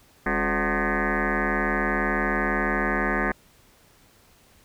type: tone with frequency modulation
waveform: sine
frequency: 747 Hz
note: F#5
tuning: 16 cents sharp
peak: -21 dBFS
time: 0.26-3.32 s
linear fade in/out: 5 ms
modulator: 158 Hz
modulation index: 7.6
effects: pink hiss -57 dBFS RMS until 4.64 s